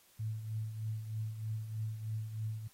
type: tone with tremolo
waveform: sine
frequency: 109.6 Hz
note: A2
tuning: 6 cents flat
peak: -33 dBFS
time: 0.19-2.68 s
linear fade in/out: 10 ms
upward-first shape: triangle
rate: 3.2 Hz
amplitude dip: 65%
effects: white hiss -65 dBFS RMS until 2.73 s + AAC 48 kbps